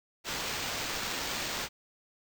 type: noise with sample-and-hold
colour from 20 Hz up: violet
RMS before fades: -35 dBFS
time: 0.24-1.69 s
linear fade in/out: 50 ms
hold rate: 11025 Hz
effects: none